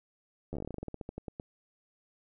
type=slowing click train; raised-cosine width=2 ms; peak=-25 dBFS; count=20; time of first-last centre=0.53-1.399 s; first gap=11 ms; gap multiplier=1.14; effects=none